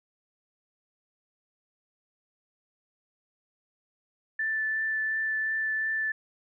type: tone with vibrato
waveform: sine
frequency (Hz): 1760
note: A6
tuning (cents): 0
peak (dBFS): -26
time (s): 4.39-6.12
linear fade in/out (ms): 5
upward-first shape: triangle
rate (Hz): 2.8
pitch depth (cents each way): 10
effects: none